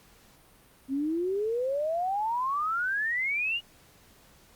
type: exponential sweep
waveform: sine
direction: up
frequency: 260.9 to 2913 Hz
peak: -26 dBFS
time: 0.88-3.61 s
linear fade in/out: 50 ms
effects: pink hiss -58 dBFS RMS until 4.55 s + Opus 48 kbps